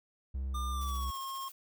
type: tone with vibrato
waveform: triangle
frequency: 65.5 Hz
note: C2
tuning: 2 cents sharp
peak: -31 dBFS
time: 0.34-1.11 s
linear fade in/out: 10 ms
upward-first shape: square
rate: 2.6 Hz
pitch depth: 23 cents each way
type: tone with pitch glide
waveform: square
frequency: 1200 to 1075.3 Hz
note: D6 to C6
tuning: +37 to +47 cents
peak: -38 dBFS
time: 0.54-1.49 s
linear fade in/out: 10 ms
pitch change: -190 cents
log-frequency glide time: 0.71-1.18 s
type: noise with tremolo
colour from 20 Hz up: blue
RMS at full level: -48 dBFS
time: 0.81-1.52 s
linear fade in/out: 2 ms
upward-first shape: triangle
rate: 15 Hz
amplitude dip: 65%
effects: none